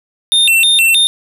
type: tone with vibrato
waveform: square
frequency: 3133 Hz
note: G7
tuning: 2 cents flat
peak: -8 dBFS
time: 0.32-1.07 s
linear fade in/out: 0 ms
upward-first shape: square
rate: 3.2 Hz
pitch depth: 260 cents each way
effects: none